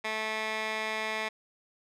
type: tone with band-pass filter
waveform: 15% pulse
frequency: 218 Hz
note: A3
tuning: 16 cents flat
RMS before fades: -33 dBFS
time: 0.04-1.29 s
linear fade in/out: 10 ms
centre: 2100 Hz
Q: 1.2
effects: none